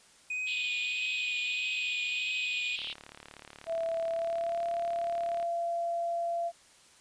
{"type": "tone with vibrato", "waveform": "triangle", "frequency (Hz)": 2489, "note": "D#7", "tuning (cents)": 0, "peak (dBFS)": -30, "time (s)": [0.3, 2.76], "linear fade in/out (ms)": 5, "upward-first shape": "triangle", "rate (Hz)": 1.6, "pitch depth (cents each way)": 22}
{"type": "band-pass noise", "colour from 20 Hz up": "white", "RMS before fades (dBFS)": -38, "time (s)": [0.46, 2.94], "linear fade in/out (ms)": 20, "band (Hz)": [2700, 3600], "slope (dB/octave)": 48}
{"type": "click train", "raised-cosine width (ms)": 0.3, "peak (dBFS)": -30, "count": 97, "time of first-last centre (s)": [2.79, 5.427], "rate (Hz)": 36.4}
{"type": "tone with pitch glide", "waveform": "sine", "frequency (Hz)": [662, 683], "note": ["E5", "F5"], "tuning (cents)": [7, -39], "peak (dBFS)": -29, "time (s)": [3.66, 6.52], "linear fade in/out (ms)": 50, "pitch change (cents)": 54, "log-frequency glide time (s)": [4.05, 4.67]}
{"effects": ["white hiss -59 dBFS RMS until 7 s", "resampled to 22050 Hz"]}